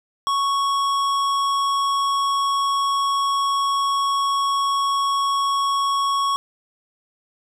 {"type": "tone with hard clipping", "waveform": "sine", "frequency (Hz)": 1108.7, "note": "C#6", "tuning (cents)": 0, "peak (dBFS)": -20, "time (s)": [0.27, 6.36], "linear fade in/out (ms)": 0, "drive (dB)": 13, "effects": []}